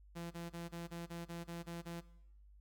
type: tone bursts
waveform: sawtooth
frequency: 170 Hz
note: F3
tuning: 46 cents flat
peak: -39 dBFS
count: 10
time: 0.15-2.011 s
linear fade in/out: 20 ms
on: 160 ms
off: 29 ms
effects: noise-tail reverb RT60 0.9 s tail -19 dB re dry + added 50 Hz sine -58 dBFS peak until 2.6 s